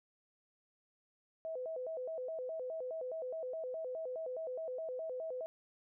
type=tone with vibrato; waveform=sine; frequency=572 Hz; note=D5; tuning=46 cents flat; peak=-38 dBFS; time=1.45-5.46 s; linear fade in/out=0 ms; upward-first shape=square; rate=4.8 Hz; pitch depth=210 cents each way; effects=none